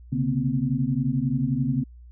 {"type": "tone cluster", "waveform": "sine", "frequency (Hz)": [131.7, 143.1, 235.3, 258.7], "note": ["C3", "D3", "A#3", "C4"], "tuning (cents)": [12, -45, 16, -19], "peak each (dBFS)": [-27, -26, -28, -27], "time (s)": [0.12, 1.84], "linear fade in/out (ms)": 10, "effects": ["added 60 Hz sine -43 dBFS peak until 2.11 s"]}